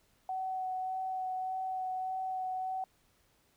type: tone with vibrato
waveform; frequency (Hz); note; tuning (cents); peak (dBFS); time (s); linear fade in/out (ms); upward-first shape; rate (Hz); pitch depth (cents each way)
sine; 750; F#5; +23; -33; 0.29-2.84; 2; sine; 1.7; 12
effects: pink hiss -70 dBFS RMS until 3.56 s